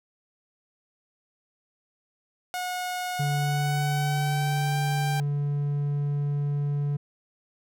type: tone with pitch glide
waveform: sawtooth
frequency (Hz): 726 to 787.1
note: F#5 to G5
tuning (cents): -33 to +7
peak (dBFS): -25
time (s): 2.54-5.2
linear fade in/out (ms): 0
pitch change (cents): +140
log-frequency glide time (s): 3.21-4.77
type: tone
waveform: triangle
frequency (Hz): 144.2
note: D3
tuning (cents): -31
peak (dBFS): -22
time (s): 3.19-6.97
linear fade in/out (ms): 10
effects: none